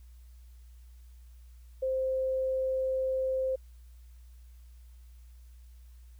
sine tone, 523.3 Hz, C5, in tune, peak -27 dBFS, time 1.82-3.56 s, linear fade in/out 10 ms, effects added 60 Hz sine -49 dBFS peak until 6.19 s + white hiss -69 dBFS RMS until 6.19 s

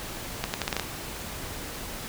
accelerating click train, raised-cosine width 0.2 ms, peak -9 dBFS, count 7, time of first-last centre 0.44-0.797 s, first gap 99 ms, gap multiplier 0.79, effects pink hiss -37 dBFS RMS until 2.08 s

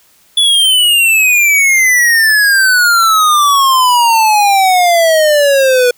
square exponential sweep, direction down, 3456 to 485.7 Hz, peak -7 dBFS, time 0.37-5.91 s, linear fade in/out 5 ms, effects white hiss -49 dBFS RMS until 5.97 s

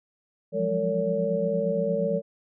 sine tone cluster, 172.7 / 181.3 / 206.5 / 454.1 / 567 Hz, F3 / F#3 / G#3 / A#4 / C#5, -19 / -35 / -10 / -45 / +39 cents, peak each -32 / -33 / -32 / -28 / -26 dBFS, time 0.52-2.22 s, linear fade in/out 50 ms, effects none

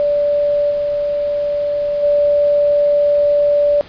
sine tone with level steps, 582 Hz, D5, 16 cents flat, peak -12 / -15 / -10 dBFS, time 0-3.81 s, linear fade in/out 0 ms, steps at 0.7 / 2.02 s, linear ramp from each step 20 ms, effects pink hiss -39 dBFS RMS until 3.88 s + resampled to 11025 Hz

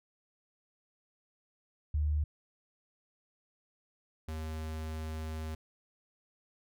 sine / square tone pair in turn, 74.9 / 78.84 Hz, D2 / D#2, +35 / +23 cents, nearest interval minor second, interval 88 cents, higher second, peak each -27 / -37 dBFS, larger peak first, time 1.94-2.24 / 4.28-5.55 s, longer second, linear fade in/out 5 ms, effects none

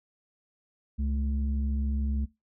sine tone pair together, 67.93 / 217.1 Hz, C#2 / A3, -34 / -23 cents, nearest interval octave + minor sixth, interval 2011 cents, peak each -26 / -33 dBFS, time 0.98-2.26 s, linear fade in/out 20 ms, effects noise-tail reverb RT60 0.2 s tail -19 dB re dry + tanh soft clip ceiling -19 dBFS

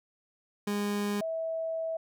30% pulse / sine tone pair in turn, 205 / 650.8 Hz, G#3 / E5, -22 / -22 cents, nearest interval octave + minor sixth, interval 2000 cents, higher second, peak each -26 / -30 dBFS, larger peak first, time 0.67-1.21 / 1.21-1.97 s, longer second, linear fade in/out 5 ms, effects none

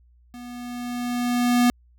square tone with level ramp, 243.6 Hz, B3, 24 cents flat, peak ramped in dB -38 to -15 dBFS, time 0.34-1.7 s, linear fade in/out 0 ms, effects added 60 Hz sine -53 dBFS peak until 1.98 s

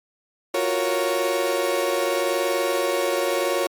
35% pulse chord, Gb major seventh, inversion third, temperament equal, 349.2 / 370 / 466.2 / 554.4 Hz, F4 / Gb4 / Bb4 / Db5, 0 / 0 / 0 / 0 cents, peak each -26 / -27 / -26 / -22 dBFS, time 0.54-3.67 s, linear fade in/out 5 ms, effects AAC 64 kbps

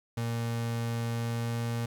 35% pulse tone with pitch glide, 116.54 to 117.22 Hz, A#2 to A#2, 0 to +10 cents, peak -28 dBFS, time 0.17-1.86 s, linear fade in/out 5 ms, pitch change +10 cents, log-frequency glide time 1.09-1.63 s, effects 10-bit

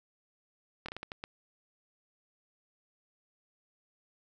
slowing click train, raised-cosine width 0.3 ms, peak -23 dBFS, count 7, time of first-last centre 0.86-1.239 s, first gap 25 ms, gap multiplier 1.37, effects none

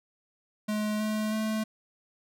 square tone with pitch steps, 212.1 / 214.8 / 217.6 Hz, G#3 / A3 / A3, +37 / -41 / -19 cents, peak -28 dBFS, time 0.68-1.64 s, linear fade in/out 10 ms, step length 320 ms, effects none

